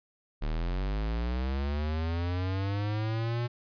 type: linear sweep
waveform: square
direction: up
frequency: 36.15 to 121.1 Hz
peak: -29 dBFS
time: 0.41-3.48 s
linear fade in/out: 20 ms
effects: resampled to 11025 Hz